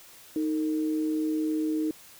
sine tone pair together, 311.9 / 449.9 Hz, D#4 / A4, +4 / +39 cents, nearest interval tritone, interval 635 cents, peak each -25 / -36 dBFS, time 0.36-1.91 s, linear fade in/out 2 ms, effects white hiss -51 dBFS RMS until 2.19 s

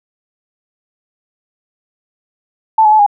sine tone with pitch steps, 881 / 850 / 864 / 820 Hz, A5 / G#5 / A5 / G#5, +2 / +40 / -32 / -22 cents, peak -5 dBFS, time 2.78-3.064 s, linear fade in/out 5 ms, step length 71 ms, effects none

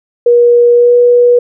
sine tone with pitch glide, 478.9 to 485.3 Hz, A#4 to B4, +47 to -30 cents, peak -3 dBFS, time 0.26-1.39 s, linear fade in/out 5 ms, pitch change +23 cents, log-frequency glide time 0.73-0.95 s, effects none

